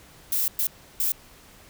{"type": "noise bursts at uneven times", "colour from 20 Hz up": "violet", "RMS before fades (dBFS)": -24, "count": 3, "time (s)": [[0.32, 0.48], [0.59, 0.67], [1, 1.12]], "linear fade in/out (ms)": 2, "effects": ["pink hiss -51 dBFS RMS until 1.69 s"]}